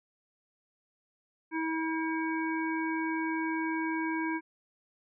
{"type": "harmonic tone", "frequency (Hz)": 321.8, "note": "E4", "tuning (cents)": -42, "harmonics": [1, 3, 5, 7], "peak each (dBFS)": [-31, -36, -38, -39], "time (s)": [1.51, 4.41], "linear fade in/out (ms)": 50, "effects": []}